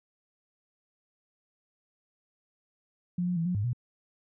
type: tone with pitch steps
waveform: sine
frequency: 177.2 / 178.8 / 165.8 / 179.5 / 102.4 / 121.9 Hz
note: F3 / F3 / E3 / F3 / G#2 / B2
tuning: +25 / +41 / +10 / +48 / -24 / -22 cents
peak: -26 dBFS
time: 3.18-3.732 s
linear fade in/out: 5 ms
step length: 92 ms
effects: none